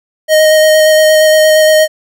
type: tone with vibrato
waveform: square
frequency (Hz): 622.3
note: D#5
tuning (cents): 0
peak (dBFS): -5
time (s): 0.28-1.88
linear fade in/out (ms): 50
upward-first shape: square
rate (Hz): 8.6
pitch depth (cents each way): 9
effects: none